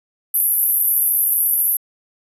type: band-pass noise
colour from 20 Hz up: white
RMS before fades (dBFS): -17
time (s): 0.34-1.77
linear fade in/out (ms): 5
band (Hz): 11000 to 13000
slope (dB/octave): 96
effects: resampled to 32000 Hz